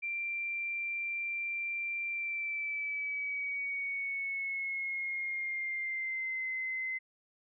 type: tone with pitch glide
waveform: sine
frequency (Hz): 2362 to 2056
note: D7 to C7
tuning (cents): +9 to -31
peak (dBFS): -33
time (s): 0.02-6.99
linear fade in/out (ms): 20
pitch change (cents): -240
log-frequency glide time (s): 2.09-6.47
effects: none